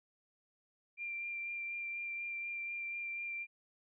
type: tone with vibrato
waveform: sine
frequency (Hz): 2375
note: D7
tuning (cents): +19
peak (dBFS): -38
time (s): 0.97-3.47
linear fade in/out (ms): 50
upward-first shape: sine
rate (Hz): 4.1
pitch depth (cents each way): 14
effects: none